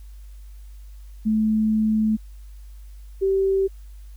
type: tone pair in turn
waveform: sine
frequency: 217.2 / 387 Hz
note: A3 / G4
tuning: -22 / -22 cents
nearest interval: minor seventh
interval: 1000 cents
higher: second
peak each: -17 dBFS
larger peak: neither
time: 1.25-2.17 / 3.21-3.68 s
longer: first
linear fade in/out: 20 ms
effects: added 50 Hz sine -38 dBFS peak until 4.16 s + white hiss -60 dBFS RMS until 4.16 s